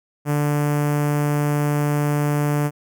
sawtooth tone with notch filter, 146.8 Hz, D3, in tune, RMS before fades -20 dBFS, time 0.25-2.71 s, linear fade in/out 50 ms, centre 3900 Hz, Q 0.67, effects none

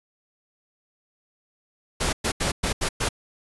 pink noise bursts at uneven times, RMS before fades -24 dBFS, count 6, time 2-2.13 / 2.24-2.32 / 2.4-2.52 / 2.63-2.73 / 2.81-2.89 / 3-3.09 s, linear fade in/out 10 ms, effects resampled to 24000 Hz

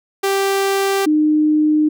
sawtooth / sine tone pair in turn, 392 / 305 Hz, G4 / D#4, 0 / -34 cents, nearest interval major third, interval 434 cents, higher first, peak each -11 dBFS, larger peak neither, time 0.23-1.06 / 1.06-1.89 s, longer neither, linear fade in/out 10 ms, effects none

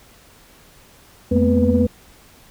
sine tone cluster, 86.1 / 217.5 / 235.7 / 251.3 / 492.6 Hz, F2 / A3 / A#3 / B3 / B4, -24 / -20 / +19 / +30 / -5 cents, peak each -19 dBFS, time 1.31-1.87 s, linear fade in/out 10 ms, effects tanh soft clip ceiling -3 dBFS + pink hiss -49 dBFS RMS until 2.5 s

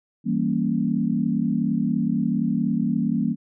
sine chord, E diminished seventh, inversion none, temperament equal, 164.81 / 196 / 233.1 / 277.2 Hz, E3 / G3 / Bb3 / Db4, 0 / 0 / 0 / 0 cents, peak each -27 / -25 / -23 / -28 dBFS, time 0.24-3.36 s, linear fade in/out 50 ms, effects none

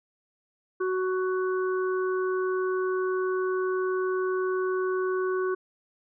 harmonic tone, 372.3 Hz, F#4, 11 cents sharp, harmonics 1 / 3 / 4, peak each -25 / -34 / -36 dBFS, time 0.8-5.55 s, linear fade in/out 10 ms, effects none

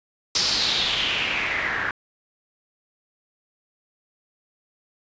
white noise with low-pass filter sweep, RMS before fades -24 dBFS, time 0.35-1.91 s, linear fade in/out 2 ms, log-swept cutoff 5200 to 1600 Hz, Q 4.4, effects resampled to 16000 Hz

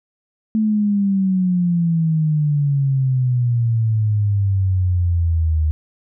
sine exponential sweep, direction down, 220 to 76.5 Hz, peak -14 dBFS, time 0.55-5.71 s, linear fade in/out 0 ms, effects none

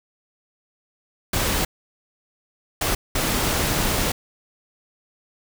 pink noise bursts at uneven times, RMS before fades -22 dBFS, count 3, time 1.33-1.65 / 2.81-2.95 / 3.15-4.12 s, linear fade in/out 5 ms, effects none

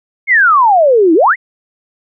sine exponential two-way sweep, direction down then up, 2217 to 308.7 to 2217 Hz, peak -5 dBFS, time 0.27-1.36 s, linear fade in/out 50 ms, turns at 1.14 s, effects none

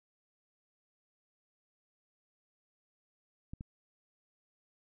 clicks, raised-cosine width 5 ms, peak -30 dBFS, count 2, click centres 3.535 / 3.609 s, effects none

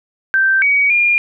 sine tone with pitch steps, 1562 / 2260 / 2412 Hz, G6 / C#7 / D7, -7 / +33 / +46 cents, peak -10 dBFS, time 0.34-1.18 s, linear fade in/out 0 ms, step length 280 ms, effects none

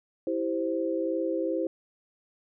sine chord, C major, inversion first, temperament equal, 329.6 / 392 / 523.3 Hz, E4 / G4 / C5, 0 / 0 / 0 cents, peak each -29 / -33 / -30 dBFS, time 0.27-1.67 s, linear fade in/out 2 ms, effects none

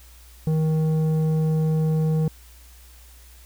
square tone with low-pass filter, 157.5 Hz, D#3, 21 cents sharp, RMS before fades -21 dBFS, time 0.47-2.28 s, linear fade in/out 2 ms, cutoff 440 Hz, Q 0.87, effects added 60 Hz sine -46 dBFS peak until 3.45 s + white hiss -52 dBFS RMS until 3.45 s

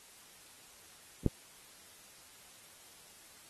click, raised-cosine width 3 ms, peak -13 dBFS, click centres 1.263 s, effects white hiss -57 dBFS RMS until 3.49 s + AAC 32 kbps

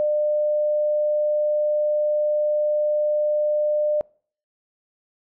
sine tone, 600 Hz, D5, 37 cents sharp, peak -18 dBFS, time 0-4.01 s, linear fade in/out 0 ms, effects noise-tail reverb RT60 0.5 s tail -25 dB re dry

